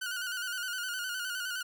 sawtooth tone with vibrato, 1469 Hz, F#6, 13 cents flat, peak -30 dBFS, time 0.01-1.63 s, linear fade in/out 10 ms, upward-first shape square, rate 9.7 Hz, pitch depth 52 cents each way, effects none

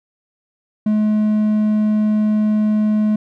triangle tone, 213.1 Hz, G#3, 45 cents sharp, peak -11 dBFS, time 0.86-3.16 s, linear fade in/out 5 ms, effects none

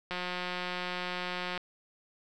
click train, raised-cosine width 0.3 ms, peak -19 dBFS, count 265, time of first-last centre 0.11-1.577 s, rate 180 Hz, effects none

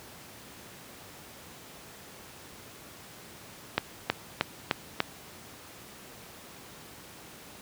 accelerating click train, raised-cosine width 0.3 ms, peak -7 dBFS, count 5, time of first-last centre 3.78-5.004 s, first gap 320 ms, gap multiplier 0.97, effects pink hiss -48 dBFS RMS until 7.61 s + high-pass 100 Hz 12 dB/octave

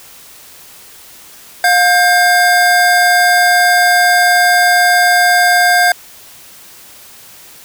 square tone pair together, 712 / 1589.6 Hz, F5 / G6, +33 / +24 cents, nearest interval octave + major second, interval 1391 cents, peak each -11 dBFS, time 1.64-5.92 s, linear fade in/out 2 ms, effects white hiss -38 dBFS RMS until 7.64 s

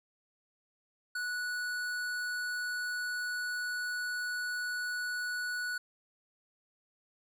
sine tone with tanh clipping, 1473 Hz, F#6, 8 cents flat, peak -35 dBFS, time 1.15-5.78 s, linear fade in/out 5 ms, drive 16 dB, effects none

